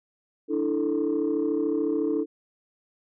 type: chord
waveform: sine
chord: D suspended second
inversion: none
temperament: equal with one note detuned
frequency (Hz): 293.7 / 327.5 / 440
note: D4 / E4 / A4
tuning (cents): 0 / -11 / 0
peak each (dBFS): -26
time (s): 0.48-2.26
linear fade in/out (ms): 50
effects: tanh soft clip ceiling -17 dBFS